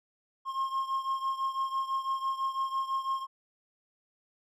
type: beating tone pair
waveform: triangle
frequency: 1069 / 1075 Hz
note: C6 / C6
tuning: +37 / +47 cents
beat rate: 6 Hz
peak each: -29 / -33 dBFS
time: 0.45-3.27 s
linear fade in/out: 50 ms
effects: none